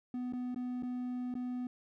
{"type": "tone with dropouts", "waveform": "triangle", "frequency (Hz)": 248.7, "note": "B3", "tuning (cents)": 12, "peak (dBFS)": -33, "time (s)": [0.14, 1.67], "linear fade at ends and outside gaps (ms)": 2, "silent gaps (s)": [[0.325, 0.334], [0.546, 0.56], [0.825, 0.832], [1.341, 1.352]], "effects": []}